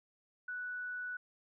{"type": "tone", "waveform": "sine", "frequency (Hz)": 1480, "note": "F#6", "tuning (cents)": 0, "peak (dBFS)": -38, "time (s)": [0.48, 1.17], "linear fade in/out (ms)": 5, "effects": []}